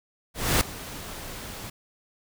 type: noise with ADSR envelope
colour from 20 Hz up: pink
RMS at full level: -20 dBFS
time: 0.34-1.7 s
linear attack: 270 ms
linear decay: 3 ms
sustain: -18 dB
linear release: 6 ms
effects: none